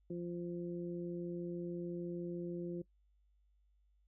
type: harmonic tone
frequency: 173.7 Hz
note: F3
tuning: 9 cents flat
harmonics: 1 / 2 / 3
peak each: -42 / -41 / -51 dBFS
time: 0.1-2.82 s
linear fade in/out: 5 ms
effects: noise-tail reverb RT60 0.1 s tail -20 dB re dry + added 50 Hz sine -69 dBFS peak until 4.07 s